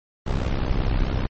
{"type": "noise with amplitude modulation", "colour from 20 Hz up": "brown", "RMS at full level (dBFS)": -18, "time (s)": [0.26, 1.27], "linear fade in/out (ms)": 10, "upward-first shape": "sine", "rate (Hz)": 64.7, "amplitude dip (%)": 85, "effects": ["low-pass 5000 Hz 12 dB/octave", "MP3 32 kbps"]}